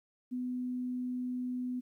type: tone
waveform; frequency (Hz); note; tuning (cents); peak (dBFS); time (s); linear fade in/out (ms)
sine; 250; B3; +21; -33; 0.31-1.81; 20
effects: 12-bit